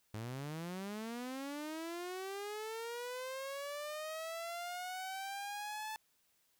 sawtooth linear sweep, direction up, 103.7 to 875 Hz, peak -37 dBFS, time 0.14-5.96 s, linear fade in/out 0 ms, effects white hiss -75 dBFS RMS until 6.59 s

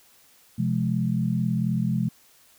sine tone cluster, 128.9 / 173 / 211.5 Hz, C3 / F3 / G#3, -26 / -16 / +32 cents, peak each -26 dBFS, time 0.58-2.09 s, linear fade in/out 10 ms, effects white hiss -57 dBFS RMS until 2.58 s

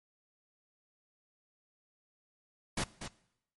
pink noise with echo, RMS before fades -33 dBFS, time 2.77-2.84 s, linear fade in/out 5 ms, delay 240 ms, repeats 1, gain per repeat -9 dB, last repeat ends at 3.08 s, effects noise-tail reverb RT60 0.8 s tail -20 dB re dry + MP3 48 kbps

